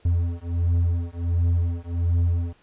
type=beating tone pair; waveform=triangle; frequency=85.1 / 86.5 Hz; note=F2 / F2; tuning=-44 / -16 cents; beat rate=1.4 Hz; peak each=-21 / -21 dBFS; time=0.05-2.53 s; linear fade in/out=5 ms; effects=pink hiss -59 dBFS RMS until 2.62 s + resampled to 8000 Hz